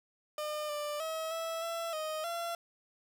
30% pulse tone with pitch steps, 604 / 592 / 641 / 656 / 669 / 623 / 681 Hz, D5 / D5 / E5 / E5 / E5 / D#5 / F5, +48 / +14 / -49 / -9 / +25 / +2 / -44 cents, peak -32 dBFS, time 0.38-2.55 s, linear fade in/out 2 ms, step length 310 ms, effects none

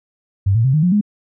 sine tone with pitch steps, 98 / 113.88 / 132.33 / 153.78 / 178.7 / 207.7 Hz, G2 / A#2 / C3 / D#3 / F3 / G#3, 0 / -40 / +20 / -20 / +40 / 0 cents, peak -11 dBFS, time 0.46-1.012 s, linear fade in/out 10 ms, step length 92 ms, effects none

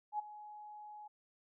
sine tone with ADSR envelope, 841 Hz, G#5, 22 cents sharp, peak -32 dBFS, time 0.12-1.08 s, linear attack 71 ms, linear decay 12 ms, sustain -16 dB, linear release 10 ms, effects none

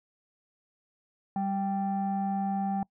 sine tone pair together, 196 / 784 Hz, G3 / G5, 0 / 0 cents, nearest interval 2 octaves, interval 2400 cents, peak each -28 / -29 dBFS, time 1.36-2.83 s, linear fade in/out 2 ms, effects noise-tail reverb RT60 0.1 s tail -25 dB re dry + tanh soft clip ceiling -22 dBFS

